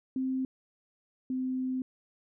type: tone pair in turn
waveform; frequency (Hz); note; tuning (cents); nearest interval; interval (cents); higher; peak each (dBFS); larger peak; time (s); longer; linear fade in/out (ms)
sine; 261.3 / 257.9; C4 / C4; -2 / -25; unison; 23; first; -28 / -29; first; 0.16-0.45 / 1.3-1.82; second; 2
effects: none